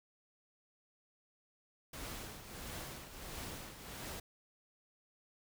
pink noise with tremolo, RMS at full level -44 dBFS, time 1.93-4.2 s, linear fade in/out 5 ms, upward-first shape triangle, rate 1.5 Hz, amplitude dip 65%, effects none

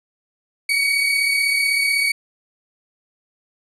35% pulse tone pair together, 2217 / 2253 Hz, C#7 / C#7, 0 / +28 cents, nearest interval unison, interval 28 cents, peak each -24 / -15 dBFS, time 0.69-2.12 s, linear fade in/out 5 ms, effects resampled to 32000 Hz + 9-bit

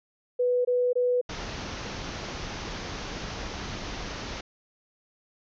sine tone bursts, 493.9 Hz, B4, in tune, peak -21 dBFS, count 3, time 0.39-1.214 s, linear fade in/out 10 ms, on 260 ms, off 22 ms
pink low-pass noise, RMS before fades -36 dBFS, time 1.29-4.41 s, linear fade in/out 5 ms, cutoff 6400 Hz, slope 96 dB/octave
effects none

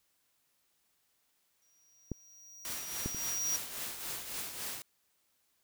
square tone with exponential growth, 5750 Hz, F8, 50 cents sharp, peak -30 dBFS, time 1.62-3.56 s, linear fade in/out 0 ms, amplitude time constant 420 ms
clicks, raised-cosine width 3 ms, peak -22 / -22 / -31 dBFS, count 3, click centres 2.117 / 3.06 / 3.147 s
white noise with tremolo, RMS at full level -38 dBFS, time 2.65-4.82 s, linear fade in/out 0 ms, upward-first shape triangle, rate 3.6 Hz, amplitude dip 60%
effects white hiss -75 dBFS RMS until 5.63 s

